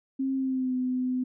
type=tone with pitch glide; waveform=sine; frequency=267.2 to 253.8 Hz; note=C4 to B3; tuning=+36 to +47 cents; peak=-25 dBFS; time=0.19-1.24 s; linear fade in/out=10 ms; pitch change=-89 cents; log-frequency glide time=0.35-0.75 s; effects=none